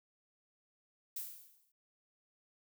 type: noise with exponential decay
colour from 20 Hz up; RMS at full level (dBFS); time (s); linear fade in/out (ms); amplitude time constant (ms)
violet; -39; 1.16-1.72; 5; 120
effects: none